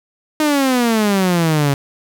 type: exponential sweep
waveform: sawtooth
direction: down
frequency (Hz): 311.1 to 137.2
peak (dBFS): -9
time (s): 0.4-1.74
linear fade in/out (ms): 2
effects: none